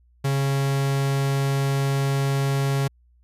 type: tone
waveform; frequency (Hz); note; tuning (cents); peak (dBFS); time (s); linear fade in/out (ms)
45% pulse; 137.7; C#3; -11; -20; 0.24-2.88; 10
effects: added 60 Hz sine -55 dBFS peak until 3.23 s + resampled to 32000 Hz